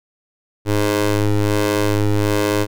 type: ring-modulated tone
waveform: 20% pulse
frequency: 103.83 Hz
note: G#2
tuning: in tune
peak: -7 dBFS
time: 0.65-2.67 s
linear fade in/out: 50 ms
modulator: 207 Hz
effects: none